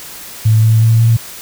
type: tone with pitch steps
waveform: sine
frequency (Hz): 110 / 111.54 / 113.09 / 114.67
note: A2 / A2 / A2 / A#2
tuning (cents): 0 / +24 / +48 / -28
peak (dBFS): -6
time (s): 0.45-1.17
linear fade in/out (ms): 10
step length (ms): 180
effects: white hiss -31 dBFS RMS until 1.41 s